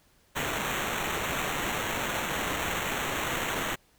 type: noise with sample-and-hold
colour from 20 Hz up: violet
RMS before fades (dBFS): -31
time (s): 0.35-3.76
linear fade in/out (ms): 20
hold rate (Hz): 4900
effects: pink hiss -64 dBFS RMS until 3.98 s